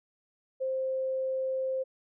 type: tone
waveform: sine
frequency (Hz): 525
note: C5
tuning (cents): +6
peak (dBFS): -28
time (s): 0.6-1.84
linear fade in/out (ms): 20
effects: none